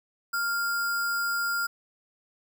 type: tone with sample-and-hold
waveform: sine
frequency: 1396.9 Hz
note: F6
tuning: in tune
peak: -25 dBFS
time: 0.33-1.67 s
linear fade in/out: 10 ms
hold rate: 6300 Hz
effects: none